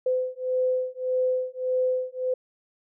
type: beating tone pair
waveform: sine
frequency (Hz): 509 / 510.7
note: C5 / C5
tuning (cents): -48 / -42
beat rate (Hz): 1.7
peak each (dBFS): -26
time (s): 0.06-2.34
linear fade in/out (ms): 5
effects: none